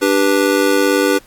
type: chord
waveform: square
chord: G major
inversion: second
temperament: just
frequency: 294 / 392 / 490 Hz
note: D4 / G4 / B4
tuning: +2 / 0 / -14 cents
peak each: -17 dBFS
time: 0.01-1.19 s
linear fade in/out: 20 ms
effects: pink hiss -48 dBFS RMS until 1.26 s + AAC 64 kbps